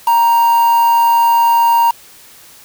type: tone with quantisation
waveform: triangle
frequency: 932.3 Hz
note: A#5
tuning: in tune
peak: -6 dBFS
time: 0.07-1.91 s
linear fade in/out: 5 ms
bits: 4
effects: white hiss -41 dBFS RMS until 2.64 s